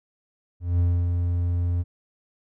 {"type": "tone with ADSR envelope", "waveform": "triangle", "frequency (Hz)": 87.31, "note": "F2", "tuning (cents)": 0, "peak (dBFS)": -15, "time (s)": [0.6, 1.84], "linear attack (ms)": 190, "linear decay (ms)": 270, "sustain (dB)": -4, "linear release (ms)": 32, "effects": []}